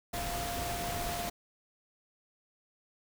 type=tone in noise; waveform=sine; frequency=697 Hz; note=F5; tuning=4 cents flat; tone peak=-37 dBFS; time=0.13-1.3 s; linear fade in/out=10 ms; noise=pink; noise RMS=-37 dBFS; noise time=0.13-1.3 s; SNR=-3 dB; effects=none